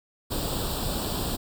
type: noise with comb filter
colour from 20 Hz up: pink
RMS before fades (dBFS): -29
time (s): 0.3-1.37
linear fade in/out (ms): 20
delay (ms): 0.24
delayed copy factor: +0.8
effects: none